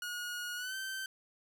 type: tone with pitch glide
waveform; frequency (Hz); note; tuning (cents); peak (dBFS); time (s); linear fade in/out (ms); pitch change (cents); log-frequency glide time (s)
sawtooth; 1445 to 1548.7; F#6 to G6; -41 to -21; -34; 0.02-1.06; 2; +120; 0.56-0.75
effects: none